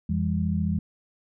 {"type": "tone cluster", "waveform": "sine", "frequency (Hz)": [86.8, 166.7, 201.1], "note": ["F2", "E3", "G3"], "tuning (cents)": [-10, 20, 44], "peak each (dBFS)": -27, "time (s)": [0.09, 0.79], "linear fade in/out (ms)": 5, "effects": []}